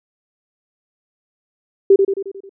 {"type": "tone with echo", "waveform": "sine", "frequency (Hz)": 392, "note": "G4", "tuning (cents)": 0, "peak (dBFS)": -5, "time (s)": [1.9, 1.96], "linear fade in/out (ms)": 5, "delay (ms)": 89, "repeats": 6, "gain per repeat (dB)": -5, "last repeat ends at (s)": 2.494, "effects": []}